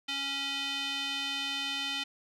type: tone with band-pass filter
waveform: square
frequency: 277.2 Hz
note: C#4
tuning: in tune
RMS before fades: -34 dBFS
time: 0.08-2.04 s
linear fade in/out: 10 ms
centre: 3200 Hz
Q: 3
effects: none